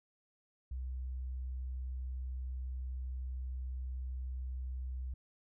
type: tone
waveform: sine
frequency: 63.8 Hz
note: C2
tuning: 43 cents flat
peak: -37 dBFS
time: 0.71-5.14 s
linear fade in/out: 5 ms
effects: none